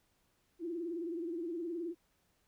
sine tone with vibrato, 338.1 Hz, E4, 44 cents sharp, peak -36 dBFS, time 0.59-1.95 s, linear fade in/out 50 ms, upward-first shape sine, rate 19 Hz, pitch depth 96 cents each way, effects pink hiss -75 dBFS RMS until 2.47 s

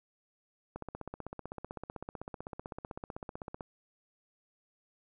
click train, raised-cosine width 1 ms, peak -26 dBFS, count 46, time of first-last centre 0.76-3.608 s, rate 15.8 Hz, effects none

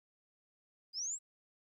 sine linear sweep, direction up, 4775 to 7860 Hz, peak -36 dBFS, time 0.93-1.19 s, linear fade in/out 50 ms, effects 13-bit

